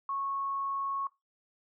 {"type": "tone", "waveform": "sine", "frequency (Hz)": 1100, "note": "C#6", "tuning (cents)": -14, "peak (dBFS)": -31, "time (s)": [0.09, 1.07], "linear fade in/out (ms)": 2, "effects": ["noise-tail reverb RT60 0.2 s tail -20 dB re dry"]}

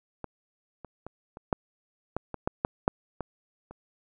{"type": "clicks", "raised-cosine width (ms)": 1, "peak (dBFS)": [-21, -27, -25, -28, -10, -15, -20, -12, -10, -7, -18, -30], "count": 12, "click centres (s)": [0.243, 0.847, 1.066, 1.371, 1.528, 2.166, 2.343, 2.475, 2.649, 2.879, 3.207, 3.71], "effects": []}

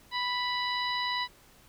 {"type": "harmonic tone", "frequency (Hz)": 987.8, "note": "B5", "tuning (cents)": 0, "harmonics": [1, 2, 3, 4, 5], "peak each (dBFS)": [-32, -34, -39, -34, -43], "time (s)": [0.11, 1.28], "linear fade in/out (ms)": 50, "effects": ["pink hiss -58 dBFS RMS until 1.68 s"]}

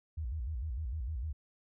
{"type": "tone with vibrato", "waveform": "sine", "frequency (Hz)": 67.8, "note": "C#2", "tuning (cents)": -38, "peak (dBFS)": -34, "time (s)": [0.17, 1.33], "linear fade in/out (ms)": 10, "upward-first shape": "square", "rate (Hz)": 6.6, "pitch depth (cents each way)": 260, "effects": []}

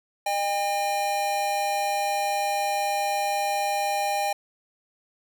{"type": "tone pair together", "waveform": "square", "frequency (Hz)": [609.7, 804], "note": ["D#5", "G5"], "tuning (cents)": [-35, 44], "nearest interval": "perfect fourth", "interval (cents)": 479, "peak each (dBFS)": [-31, -25], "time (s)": [0.26, 4.33], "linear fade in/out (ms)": 5, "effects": ["10-bit"]}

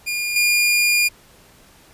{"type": "tone with level steps", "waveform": "sawtooth", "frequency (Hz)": 2421, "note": "D#7", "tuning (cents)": -48, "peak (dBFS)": [-18, -11], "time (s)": [0.06, 1.09], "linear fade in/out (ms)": 20, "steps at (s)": 0.36, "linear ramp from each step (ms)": 2, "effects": ["pink hiss -50 dBFS RMS until 1.93 s", "resampled to 32000 Hz"]}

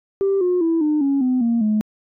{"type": "tone with pitch steps", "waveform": "sine", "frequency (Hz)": [392, 359.5, 329.6, 302.3, 277.2, 254.2, 233.1, 213.7], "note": ["G4", "F#4", "E4", "D#4", "C#4", "C4", "A#3", "G#3"], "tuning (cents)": [0, -50, 0, -50, 0, -50, 0, 50], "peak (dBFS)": -14, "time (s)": [0.21, 1.81], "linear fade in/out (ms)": 0, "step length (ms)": 200, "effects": ["tanh soft clip ceiling -12 dBFS"]}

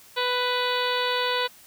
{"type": "harmonic tone with a mistuned harmonic", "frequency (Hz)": 495.5, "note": "B4", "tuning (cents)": 6, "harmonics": [1, 2, 3, 4, 5, 6, 7, 8, 9], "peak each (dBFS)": [-28, -28, -31, -34, -35, -34, -33, -32, -36], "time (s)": [0.16, 1.48], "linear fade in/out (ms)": 20, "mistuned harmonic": 8, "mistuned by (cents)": -28, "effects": ["white hiss -51 dBFS RMS until 1.66 s"]}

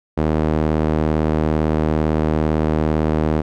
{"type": "tone with band-pass filter", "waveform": "sawtooth", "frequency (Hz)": 77.78, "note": "D#2", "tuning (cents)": 0, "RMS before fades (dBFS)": -18, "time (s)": [0.17, 3.42], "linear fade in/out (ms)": 10, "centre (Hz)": 370, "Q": 0.67, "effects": []}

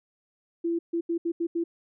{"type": "tone bursts at uneven times", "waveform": "sine", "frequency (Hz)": 337.3, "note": "E4", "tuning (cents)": 40, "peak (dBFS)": -24, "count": 6, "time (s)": [[0.64, 0.79], [0.93, 1.01], [1.09, 1.18], [1.25, 1.32], [1.4, 1.47], [1.55, 1.64]], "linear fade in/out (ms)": 10, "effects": []}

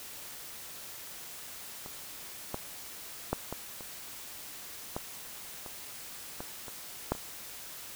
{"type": "clicks", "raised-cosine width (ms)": 1, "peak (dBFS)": [-29, -19, -14, -21, -30, -19, -29, -24, -29, -13, -30], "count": 11, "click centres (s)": [1.861, 2.544, 3.33, 3.526, 3.808, 4.965, 5.662, 6.405, 6.682, 7.12, 7.151], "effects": ["white hiss -45 dBFS RMS until 7.95 s"]}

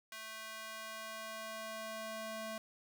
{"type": "tone with high-pass filter sweep", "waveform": "square", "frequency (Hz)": 220, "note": "A3", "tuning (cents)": 0, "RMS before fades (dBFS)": -45, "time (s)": [0.12, 2.58], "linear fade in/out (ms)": 2, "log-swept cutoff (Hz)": [1500, 460], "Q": 0.95, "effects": ["12-bit"]}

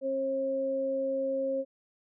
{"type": "tone pair together", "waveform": "sine", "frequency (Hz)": [269, 538], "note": ["C4", "C5"], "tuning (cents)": [48, 48], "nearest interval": "octave", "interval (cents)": 1200, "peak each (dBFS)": [-36, -28], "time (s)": [0.01, 1.65], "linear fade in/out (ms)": 50, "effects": []}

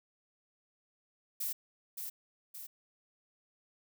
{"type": "noise with echo", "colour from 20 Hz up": "violet", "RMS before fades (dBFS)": -36, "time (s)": [1.4, 1.53], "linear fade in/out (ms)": 10, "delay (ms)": 570, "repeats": 2, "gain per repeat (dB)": -5, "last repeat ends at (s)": 2.67, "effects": []}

